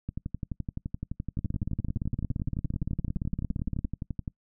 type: two click trains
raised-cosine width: 5 ms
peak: -18 / -20 dBFS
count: 44 / 50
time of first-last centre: 1.39-3.847 / 0.09-4.278 s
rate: 17.5 / 11.7 Hz
effects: noise-tail reverb RT60 0.1 s tail -24 dB re dry